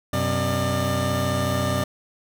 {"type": "tone cluster", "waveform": "25% pulse", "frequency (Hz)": [93.4, 127.8, 599], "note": ["F#2", "C3", "D5"], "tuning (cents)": [17, -40, 34], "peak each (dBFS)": -22, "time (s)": [0.13, 1.84], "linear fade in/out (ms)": 5, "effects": []}